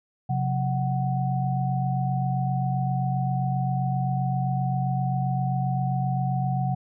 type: tone cluster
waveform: sine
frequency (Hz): 132 / 179.6 / 745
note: C3 / F3 / F#5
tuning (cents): +16 / +49 / +12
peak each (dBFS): -24 / -30 / -29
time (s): 0.29-6.75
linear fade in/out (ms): 10
effects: none

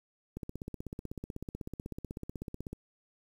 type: click train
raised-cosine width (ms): 3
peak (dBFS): -26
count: 39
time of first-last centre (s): 0.37-2.73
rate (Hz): 16.1
effects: 9-bit

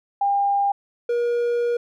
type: tone pair in turn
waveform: sine / triangle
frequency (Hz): 802 / 476.9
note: G5 / A#4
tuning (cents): +39 / +39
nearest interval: major sixth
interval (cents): 900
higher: first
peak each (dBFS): -17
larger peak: neither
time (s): 0.21-0.72 / 1.09-1.77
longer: second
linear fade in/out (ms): 5
effects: none

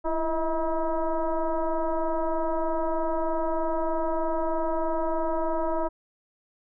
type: tone with frequency modulation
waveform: sine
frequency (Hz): 312.4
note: D#4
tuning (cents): +7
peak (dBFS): -23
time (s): 0.04-5.89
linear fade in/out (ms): 20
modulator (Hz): 324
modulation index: 2.3
effects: none

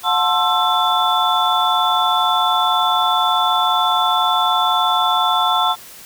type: tone cluster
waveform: sine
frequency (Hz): 725 / 881 / 1057 / 1337 / 3484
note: F#5 / A5 / C6 / E6 / A7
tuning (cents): -35 / +2 / +17 / +24 / -18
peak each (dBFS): -20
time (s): 0.03-5.76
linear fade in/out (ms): 50
effects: white hiss -39 dBFS RMS until 6.05 s

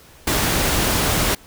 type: noise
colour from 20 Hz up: pink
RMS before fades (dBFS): -19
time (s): 0.27-1.35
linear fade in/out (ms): 5
effects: pink hiss -47 dBFS RMS until 1.46 s

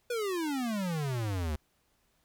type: exponential sweep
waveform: square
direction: down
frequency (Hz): 495.7 to 72.3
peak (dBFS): -31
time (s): 0.1-1.56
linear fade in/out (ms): 5
effects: pink hiss -72 dBFS RMS until 2.24 s

